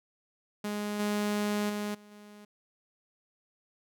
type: tone with level steps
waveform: sawtooth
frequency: 207.7 Hz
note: G#3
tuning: in tune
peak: -28 / -24 / -28 / -48 / -45 dBFS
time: 0.64-2.45 s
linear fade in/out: 5 ms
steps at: 0.99 / 1.69 / 1.94 / 2.11 s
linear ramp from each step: 10 ms
effects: none